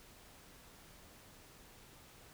silence, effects pink hiss -59 dBFS RMS until 2.33 s

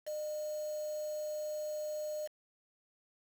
sine tone with quantisation, 607 Hz, D#5, 43 cents flat, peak -36 dBFS, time 0.06-2.28 s, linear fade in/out 20 ms, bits 8, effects none

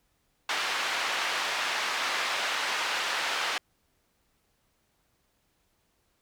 pink band-pass noise, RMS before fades -30 dBFS, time 0.49-3.58 s, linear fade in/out 2 ms, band 1000 to 4000 Hz, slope 12 dB/octave, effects pink hiss -72 dBFS RMS until 6.21 s

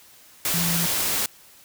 sine tone in noise, 170 Hz, F3, 46 cents flat, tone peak -25 dBFS, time 0.54-0.86 s, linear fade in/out 2 ms, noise white, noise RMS -24 dBFS, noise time 0.45-1.26 s, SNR -4 dB, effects white hiss -51 dBFS RMS until 1.64 s

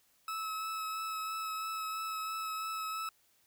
40% pulse tone with vibrato, 1297 Hz, E6, 28 cents flat, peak -35 dBFS, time 0.28-3.09 s, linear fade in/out 2 ms, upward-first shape triangle, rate 3 Hz, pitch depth 16 cents each way, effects white hiss -70 dBFS RMS until 3.46 s

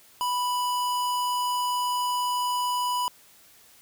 square tone, 987.8 Hz, B5, in tune, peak -25 dBFS, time 0.21-3.08 s, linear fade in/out 0 ms, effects white hiss -55 dBFS RMS until 3.81 s

